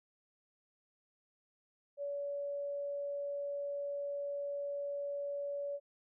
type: tone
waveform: sine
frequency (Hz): 569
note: C#5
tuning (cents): +45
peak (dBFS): -36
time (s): 1.97-5.8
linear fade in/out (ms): 50
effects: none